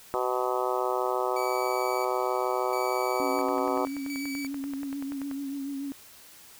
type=harmonic tone; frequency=126.2 Hz; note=B2; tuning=38 cents sharp; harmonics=3 / 4 / 5 / 6 / 7 / 8 / 9 / 10; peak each=-31 / -32 / -33 / -34 / -34 / -35 / -36 / -36 dBFS; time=0.14-3.85 s; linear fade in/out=0 ms
type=tone with tremolo; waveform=sawtooth; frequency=2289 Hz; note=D7; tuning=45 cents flat; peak=-33 dBFS; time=1.36-4.47 s; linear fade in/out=5 ms; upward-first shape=square; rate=0.73 Hz; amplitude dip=65%
type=tone with vibrato; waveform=sine; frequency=277.2 Hz; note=C#4; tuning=in tune; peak=-31 dBFS; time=3.2-5.92 s; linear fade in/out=0 ms; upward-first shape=triangle; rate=6.9 Hz; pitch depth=49 cents each way
type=click train; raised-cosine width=0.5 ms; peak=-27 dBFS; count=21; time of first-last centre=3.39-5.313 s; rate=10.4 Hz
effects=white hiss -51 dBFS RMS until 6.59 s